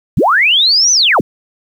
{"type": "linear two-way sweep", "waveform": "sine", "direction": "up then down", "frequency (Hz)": [69, 6150, 69], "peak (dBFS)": -7, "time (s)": [0.17, 1.21], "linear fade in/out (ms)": 5, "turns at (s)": 0.92, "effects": ["7-bit"]}